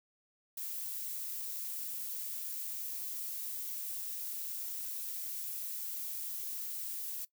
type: noise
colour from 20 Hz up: violet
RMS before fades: -40 dBFS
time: 0.57-7.25 s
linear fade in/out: 5 ms
effects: noise-tail reverb RT60 0.1 s tail -19 dB re dry